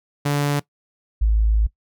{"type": "tone pair in turn", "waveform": ["sawtooth", "sine"], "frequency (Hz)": [144.3, 53.92], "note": ["D3", "A1"], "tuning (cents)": [-30, -34], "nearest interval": "octave + perfect fourth", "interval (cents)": 1704, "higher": "first", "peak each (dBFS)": -14, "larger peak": "neither", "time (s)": [[0.25, 0.6], [1.21, 1.67]], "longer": "second", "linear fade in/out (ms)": 10, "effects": ["noise-tail reverb RT60 0.1 s tail -19 dB re dry"]}